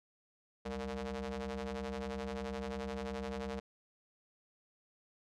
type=ring-modulated tone; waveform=sawtooth; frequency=130.1 Hz; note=C3; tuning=9 cents flat; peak=-31 dBFS; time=0.65-3.6 s; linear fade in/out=10 ms; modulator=331 Hz; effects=low-pass 6000 Hz 12 dB/octave